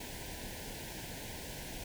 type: band-stop noise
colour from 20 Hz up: pink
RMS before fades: -44 dBFS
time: 0-1.84 s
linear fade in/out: 5 ms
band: 1000 to 1500 Hz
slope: 96 dB/octave
effects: none

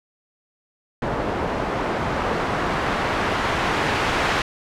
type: noise with low-pass filter sweep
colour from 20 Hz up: white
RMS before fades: -23 dBFS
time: 1.02-4.42 s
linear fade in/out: 2 ms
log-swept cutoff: 810 to 2000 Hz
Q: 0.72
effects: none

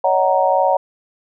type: chord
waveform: sine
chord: D# minor seventh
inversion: third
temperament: just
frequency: 560 / 622.3 / 746.7 / 933.4 Hz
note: C#5 / D#5 / F#5 / A#5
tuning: +18 / 0 / +16 / +2 cents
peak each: -17 / -21 / -17 / -18 dBFS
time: 0.04-0.77 s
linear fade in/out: 5 ms
effects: none

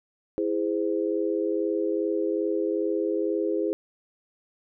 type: chord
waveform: sine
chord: E augmented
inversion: none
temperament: just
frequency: 329.6 / 412 / 515 Hz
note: E4 / G#4 / B#4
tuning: 0 / -14 / -28 cents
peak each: -27 / -27 / -30 dBFS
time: 0.38-3.73 s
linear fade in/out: 0 ms
effects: none

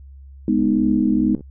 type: chord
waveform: sine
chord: G# minor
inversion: none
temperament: just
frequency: 207.7 / 249.2 / 311.5 Hz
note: G#3 / B3 / D#4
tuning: 0 / +16 / +2 cents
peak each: -19 dBFS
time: 0.48-1.35 s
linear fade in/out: 2 ms
type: click train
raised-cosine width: 3 ms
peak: -23 dBFS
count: 59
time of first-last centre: 0.59-1.408 s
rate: 70.9 Hz
effects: added 68 Hz sine -38 dBFS peak until 1.5 s

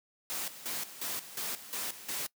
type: noise with tremolo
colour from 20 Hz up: white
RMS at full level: -36 dBFS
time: 0.3-2.27 s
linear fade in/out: 0 ms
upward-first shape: square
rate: 2.8 Hz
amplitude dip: 75%
effects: noise-tail reverb RT60 0.1 s tail -22 dB re dry + high-pass 150 Hz 12 dB/octave

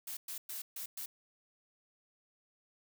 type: noise bursts at uneven times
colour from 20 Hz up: blue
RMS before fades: -42 dBFS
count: 5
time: 0.07-0.17 / 0.28-0.38 / 0.49-0.62 / 0.76-0.86 / 0.97-1.06 s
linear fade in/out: 5 ms
effects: none

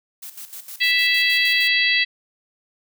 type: noise with tremolo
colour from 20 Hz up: blue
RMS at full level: -35 dBFS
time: 0.22-1.68 s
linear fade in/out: 10 ms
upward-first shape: square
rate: 6.5 Hz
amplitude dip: 70%
type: harmonic tone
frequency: 659.3 Hz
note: E5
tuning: in tune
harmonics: 3 / 4 / 5 / 6 / 7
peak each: -19 / -21 / -23 / -25 / -26 dBFS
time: 0.8-2.05 s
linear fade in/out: 20 ms
effects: none

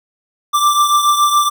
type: beating tone pair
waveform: square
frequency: 1176 / 1183.1 Hz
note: D6 / D6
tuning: +2 / +12 cents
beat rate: 7.1 Hz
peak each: -12 / -18 dBFS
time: 0.53-1.5 s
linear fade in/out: 20 ms
effects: none

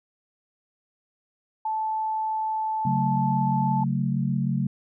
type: tone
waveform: sine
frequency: 874 Hz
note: A5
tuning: 12 cents flat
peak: -24 dBFS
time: 1.65-3.84 s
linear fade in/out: 5 ms
type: chord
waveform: sine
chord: F# minor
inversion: second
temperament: just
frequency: 138.75 / 185 / 222 Hz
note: C#3 / F#3 / A3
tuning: +2 / 0 / +16 cents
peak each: -25 / -27 / -28 dBFS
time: 2.85-4.67 s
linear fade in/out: 5 ms
effects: none

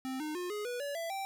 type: tone with pitch steps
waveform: square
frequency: 261.6 / 305.8 / 357.4 / 417.7 / 488.2 / 570.6 / 666.9 / 779.4 Hz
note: C4 / D#4 / F4 / G#4 / B4 / C#5 / E5 / G5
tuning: 0 / -30 / +40 / +10 / -20 / +50 / +20 / -10 cents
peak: -36 dBFS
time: 0.05-1.25 s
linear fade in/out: 0 ms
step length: 150 ms
effects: none

